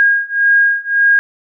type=beating tone pair; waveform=sine; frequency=1628 / 1629.8 Hz; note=G#6 / G#6; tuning=-35 / -33 cents; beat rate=1.8 Hz; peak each=-13 / -12 dBFS; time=0-1.19 s; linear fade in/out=0 ms; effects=none